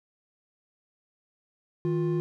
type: tone pair together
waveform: triangle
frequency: 158.1 / 351.9 Hz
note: D#3 / F4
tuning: +28 / +13 cents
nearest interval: octave + major second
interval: 1385 cents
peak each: -25 dBFS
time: 1.85-2.2 s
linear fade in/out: 0 ms
effects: none